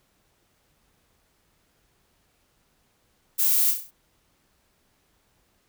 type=noise with echo; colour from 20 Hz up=violet; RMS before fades=-22 dBFS; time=3.38-3.72 s; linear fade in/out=20 ms; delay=32 ms; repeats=6; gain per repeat=-5 dB; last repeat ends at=3.912 s; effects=pink hiss -67 dBFS RMS until 5.68 s